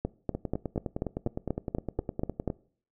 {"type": "two click trains", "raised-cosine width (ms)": 2, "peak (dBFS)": [-18, -15], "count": [22, 11], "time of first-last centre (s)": [[0.35, 2.502], [0.05, 2.477]], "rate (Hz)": [9.76, 4.12], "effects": ["noise-tail reverb RT60 0.5 s tail -21 dB re dry"]}